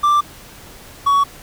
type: tone pair in turn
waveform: triangle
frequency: 1177 / 1124 Hz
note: D6 / C#6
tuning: +3 / +24 cents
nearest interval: minor second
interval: 79 cents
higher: first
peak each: -9 dBFS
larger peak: neither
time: 0.03-0.21 / 1.06-1.24 s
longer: neither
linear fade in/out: 10 ms
effects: pink hiss -40 dBFS RMS until 1.42 s